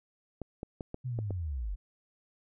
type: clicks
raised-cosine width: 2 ms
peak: -24 dBFS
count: 6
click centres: 0.417 / 0.631 / 0.808 / 0.944 / 1.189 / 1.307 s
type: linear sweep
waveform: sine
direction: down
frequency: 130.81 to 41.95 Hz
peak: -32 dBFS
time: 1.04-1.76 s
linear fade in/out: 20 ms
effects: none